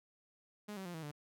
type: tone with pitch steps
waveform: sawtooth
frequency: 208.4 / 191.1 / 175.24 / 160.7 / 147.36 Hz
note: G#3 / G3 / F3 / E3 / D3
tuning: +6 / -44 / +6 / -44 / +6 cents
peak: -39 dBFS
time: 0.68-1.115 s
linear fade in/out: 10 ms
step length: 87 ms
effects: none

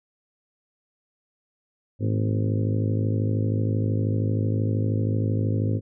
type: harmonic tone with a mistuned harmonic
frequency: 52.9 Hz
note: G#1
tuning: 33 cents sharp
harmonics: 2 / 3 / 4 / 5 / 6 / 7 / 8 / 9 / 10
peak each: -22 / -32 / -33 / -31 / -35 / -37 / -38 / -39 / -39 dBFS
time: 1.99-5.81 s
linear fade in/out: 50 ms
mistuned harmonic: 4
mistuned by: +73 cents
effects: none

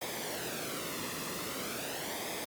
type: noise with flanger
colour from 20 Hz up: pink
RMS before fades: -38 dBFS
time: 0.01-2.45 s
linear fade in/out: 10 ms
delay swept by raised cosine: 0.7 to 1.33 ms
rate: 0.43 Hz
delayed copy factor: -0.55
effects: high-pass 150 Hz 12 dB/octave + Opus 48 kbps

